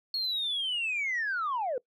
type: linear sweep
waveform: sine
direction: down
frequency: 4339 to 466.2 Hz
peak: -27 dBFS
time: 0.14-1.78 s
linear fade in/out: 2 ms
effects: noise-tail reverb RT60 0.1 s tail -22 dB re dry + tanh soft clip ceiling -25 dBFS